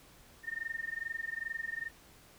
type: tone with amplitude modulation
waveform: sine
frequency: 1823 Hz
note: A#6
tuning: 39 cents flat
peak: -32 dBFS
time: 0.43-1.91 s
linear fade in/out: 50 ms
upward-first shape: sine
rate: 22.4 Hz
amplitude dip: 95%
effects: pink hiss -59 dBFS RMS until 2.38 s